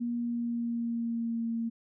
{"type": "tone with pitch glide", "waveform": "sine", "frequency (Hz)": [237.9, 229.7], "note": ["A#3", "A#3"], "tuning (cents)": [35, -25], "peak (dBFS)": -29, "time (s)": [0, 1.7], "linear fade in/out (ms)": 20, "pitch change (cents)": -60, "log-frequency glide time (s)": [0.16, 1.47], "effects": []}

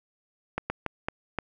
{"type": "slowing click train", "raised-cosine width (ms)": 0.5, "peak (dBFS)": -13, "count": 5, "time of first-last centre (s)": [0.58, 1.387], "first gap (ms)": 120, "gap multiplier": 1.36, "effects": []}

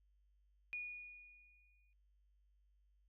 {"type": "tone with exponential decay", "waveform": "sine", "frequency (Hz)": 2452, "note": "D#7", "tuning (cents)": -26, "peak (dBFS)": -40, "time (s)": [0.73, 1.93], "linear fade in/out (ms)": 0, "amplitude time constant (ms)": 260, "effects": ["added 50 Hz sine -70 dBFS peak until 3.08 s"]}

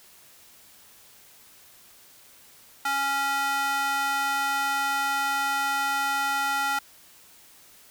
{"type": "tone with high-pass filter", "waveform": "square", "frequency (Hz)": 277.2, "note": "C#4", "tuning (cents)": 0, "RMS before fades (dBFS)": -26, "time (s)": [2.85, 6.79], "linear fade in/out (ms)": 5, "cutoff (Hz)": 1100, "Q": 5.7, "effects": ["white hiss -53 dBFS RMS until 7.9 s"]}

